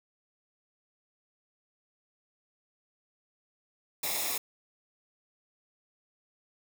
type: noise with comb filter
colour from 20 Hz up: white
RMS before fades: -32 dBFS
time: 4.03-4.38 s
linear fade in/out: 5 ms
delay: 0.66 ms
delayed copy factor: -0.7
effects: none